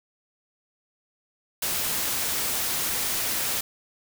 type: noise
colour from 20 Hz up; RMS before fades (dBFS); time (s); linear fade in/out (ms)
white; -27; 1.62-3.61; 5
effects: none